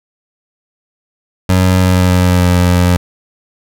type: tone with pitch glide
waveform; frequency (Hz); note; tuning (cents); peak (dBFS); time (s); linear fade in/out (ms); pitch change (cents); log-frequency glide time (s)
25% pulse; 92.5 to 89.14; F#2 to F2; 0 to +36; -4; 1.49-2.97; 5; -64; 1.76-2.48
effects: none